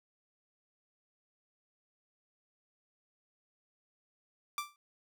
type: tone with exponential decay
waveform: sawtooth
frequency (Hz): 1174.7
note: D6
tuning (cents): 0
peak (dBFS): -27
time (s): 4.58-4.76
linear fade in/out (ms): 1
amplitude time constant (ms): 37
effects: none